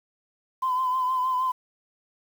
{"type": "tone with vibrato", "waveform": "sine", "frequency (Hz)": 1022, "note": "C6", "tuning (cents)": -41, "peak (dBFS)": -21, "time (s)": [0.62, 1.52], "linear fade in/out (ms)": 10, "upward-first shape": "triangle", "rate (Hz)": 6.4, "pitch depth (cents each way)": 44, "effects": ["tanh soft clip ceiling -18 dBFS", "8-bit"]}